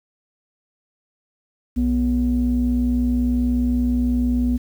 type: tone pair together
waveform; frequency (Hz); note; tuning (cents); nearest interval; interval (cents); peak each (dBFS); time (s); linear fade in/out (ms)
sine; 61.35 / 245.1; B1 / B3; -11 / -13; 2 octaves; 2398; -20 / -17; 1.76-4.58; 20
effects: tanh soft clip ceiling -11 dBFS + 8-bit